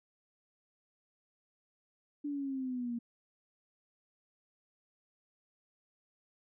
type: exponential sweep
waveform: sine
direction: down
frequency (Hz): 293.7 to 233.1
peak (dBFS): -34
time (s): 2.24-2.99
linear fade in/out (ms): 10
effects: none